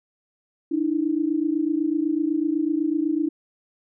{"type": "tone pair together", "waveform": "sine", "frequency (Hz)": [296.8, 324.8], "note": ["D4", "E4"], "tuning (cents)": [18, -26], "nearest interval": "major second", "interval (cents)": 156, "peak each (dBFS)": -23, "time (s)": [0.71, 3.29], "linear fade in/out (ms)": 10, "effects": []}